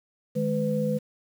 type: tone cluster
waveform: sine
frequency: 155.2 / 210.3 / 502 Hz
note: D#3 / G#3 / B4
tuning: -4 / +22 / +28 cents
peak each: -29 / -27 / -27 dBFS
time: 0.35-0.99 s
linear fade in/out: 20 ms
effects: 8-bit